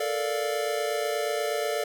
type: chord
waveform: square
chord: Bb major seventh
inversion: third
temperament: equal with one note detuned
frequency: 440 / 468.3 / 587.3 / 698.5 Hz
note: A4 / Bb4 / D5 / F5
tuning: 0 / +8 / 0 / 0 cents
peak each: -31 / -36 / -31 / -34 dBFS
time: 0-1.84 s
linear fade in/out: 5 ms
effects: none